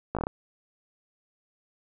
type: slowing click train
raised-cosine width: 1 ms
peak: -15 dBFS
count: 6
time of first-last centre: 0.15-0.269 s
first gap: 17 ms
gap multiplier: 1.17
effects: none